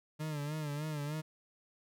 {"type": "tone with vibrato", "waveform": "40% pulse", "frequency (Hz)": 150, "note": "D3", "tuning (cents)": 37, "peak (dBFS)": -35, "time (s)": [0.19, 1.22], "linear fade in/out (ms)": 20, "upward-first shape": "sine", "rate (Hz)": 3.3, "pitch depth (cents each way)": 74, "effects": []}